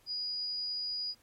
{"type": "tone", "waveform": "sine", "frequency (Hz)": 4905, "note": "D#8", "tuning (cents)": -26, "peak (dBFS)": -33, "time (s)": [0.06, 1.15], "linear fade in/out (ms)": 50, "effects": ["pink hiss -66 dBFS RMS until 1.22 s", "MP3 64 kbps"]}